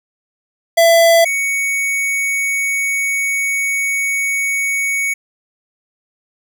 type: tone pair in turn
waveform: square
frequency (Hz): 669 / 2230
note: E5 / C#7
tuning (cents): +25 / +10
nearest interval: octave + major sixth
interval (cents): 2085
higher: second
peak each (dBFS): -8 / -16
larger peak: first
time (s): 0.77-1.25 / 1.25-5.14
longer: second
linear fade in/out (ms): 10
effects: none